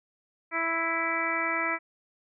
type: harmonic tone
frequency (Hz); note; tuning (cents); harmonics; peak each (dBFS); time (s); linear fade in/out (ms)
330.3; E4; +4; 1 / 2 / 3 / 4 / 5 / 6 / 7; -37 / -36 / -35 / -32 / -37 / -31 / -32; 0.51-1.79; 50
effects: none